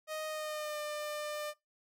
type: tone with pitch glide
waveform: sawtooth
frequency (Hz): 622.3 to 599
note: D#5 to D5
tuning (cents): 0 to +34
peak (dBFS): -33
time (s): 0.07-1.54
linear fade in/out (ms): 50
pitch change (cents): -66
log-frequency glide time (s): 0.27-0.8
effects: noise-tail reverb RT60 0.2 s tail -21 dB re dry